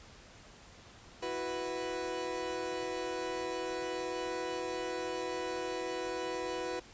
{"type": "chord", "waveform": "30% pulse", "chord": "E suspended second", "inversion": "none", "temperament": "equal", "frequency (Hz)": [329.6, 370, 493.9], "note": ["E4", "F#4", "B4"], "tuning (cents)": [0, 0, 0], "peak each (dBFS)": [-40, -37, -35], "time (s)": [1.22, 6.8], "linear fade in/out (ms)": 10, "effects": ["pink hiss -55 dBFS RMS until 6.93 s", "resampled to 16000 Hz"]}